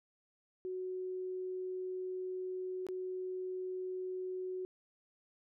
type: tone with dropouts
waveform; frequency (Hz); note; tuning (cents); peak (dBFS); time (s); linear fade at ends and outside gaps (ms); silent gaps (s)
sine; 370; F#4; 0; -37; 0.65-4.65; 0; 2.867-2.887
effects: none